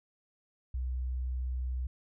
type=tone; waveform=sine; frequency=63.2 Hz; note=B1; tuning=41 cents sharp; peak=-30 dBFS; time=0.74-1.87 s; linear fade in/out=5 ms; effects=tanh soft clip ceiling -27 dBFS